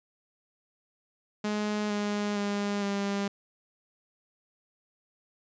sawtooth tone with pitch steps, 210 / 206.6 / 203.3 / 200.1 Hz, G#3 / G#3 / G#3 / G3, +19 / -9 / -37 / +36 cents, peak -24 dBFS, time 1.44-3.28 s, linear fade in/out 5 ms, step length 460 ms, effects resampled to 16000 Hz

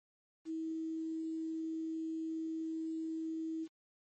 sine tone with quantisation, 321.9 Hz, E4, 41 cents flat, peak -36 dBFS, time 0.45-3.68 s, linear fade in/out 50 ms, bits 10, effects MP3 32 kbps

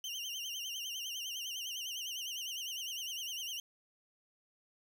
30% pulse tone with vibrato, 2960 Hz, F#7, in tune, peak -36 dBFS, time 0.04-3.6 s, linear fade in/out 2 ms, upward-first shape sine, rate 9.9 Hz, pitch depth 120 cents each way, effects none

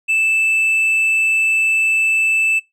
sine tone with tanh clipping, 2637 Hz, E7, in tune, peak -14 dBFS, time 0.08-2.6 s, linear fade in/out 20 ms, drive 4 dB, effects noise-tail reverb RT60 0.2 s tail -23 dB re dry

